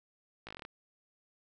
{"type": "slowing click train", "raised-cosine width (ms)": 0.3, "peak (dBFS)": -28, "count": 9, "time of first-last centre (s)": [0.47, 0.651], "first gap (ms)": 17, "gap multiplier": 1.08, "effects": []}